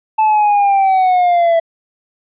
triangle linear sweep, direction down, 876 to 659.3 Hz, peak -7 dBFS, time 0.18-1.6 s, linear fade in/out 10 ms, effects resampled to 8000 Hz

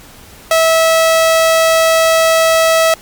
sawtooth tone, 650 Hz, E5, 24 cents flat, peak -4 dBFS, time 0.51-2.94 s, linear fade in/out 2 ms, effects pink hiss -38 dBFS RMS until 3.01 s + MP3 96 kbps

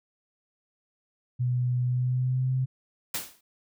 sine tone with pitch glide, 124.2 to 129.85 Hz, B2 to C3, +10 to -13 cents, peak -23 dBFS, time 1.39-2.66 s, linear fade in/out 20 ms, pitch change +77 cents, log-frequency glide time 1.85-2.54 s
white noise with exponential decay, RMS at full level -27 dBFS, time 3.14-3.41 s, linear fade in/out 5 ms, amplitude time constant 57 ms
effects none

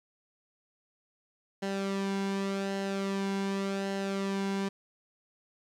sawtooth tone with flanger, 196 Hz, G3, in tune, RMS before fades -32 dBFS, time 1.62-4.69 s, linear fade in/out 10 ms, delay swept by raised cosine 0.84 to 1.62 ms, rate 0.87 Hz, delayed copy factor -0.55, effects low-pass 7000 Hz 12 dB/octave + 11-bit

